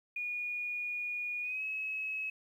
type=tone with pitch glide; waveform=sine; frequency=2447 to 2570 Hz; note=D#7 to E7; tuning=-29 to -45 cents; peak=-34 dBFS; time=0.16-2.3 s; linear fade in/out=5 ms; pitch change=+84 cents; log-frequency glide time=1.42-1.63 s; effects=11-bit